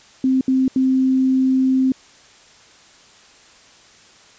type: tone bursts at uneven times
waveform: sine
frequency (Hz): 261.6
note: C4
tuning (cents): 0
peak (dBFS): -13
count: 3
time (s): 0.24-0.41 / 0.48-0.68 / 0.76-1.92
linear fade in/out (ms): 2
effects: white hiss -48 dBFS RMS until 4.38 s + resampled to 16000 Hz